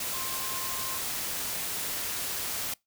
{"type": "tone in noise", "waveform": "sine", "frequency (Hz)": 1055, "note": "C6", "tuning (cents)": 14, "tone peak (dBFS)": -40, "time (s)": [0.13, 0.98], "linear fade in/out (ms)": 5, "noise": "white", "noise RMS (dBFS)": -33, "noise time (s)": [0, 2.74], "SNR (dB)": -10, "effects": ["noise-tail reverb RT60 0.2 s tail -25 dB re dry"]}